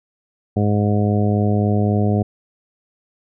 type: harmonic tone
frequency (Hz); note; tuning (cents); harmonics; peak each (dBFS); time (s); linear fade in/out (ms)
103.7; G#2; -2; 1 / 2 / 3 / 4 / 5 / 6 / 7; -17 / -19 / -26 / -25 / -29 / -29 / -28; 0.56-2.23; 10
effects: none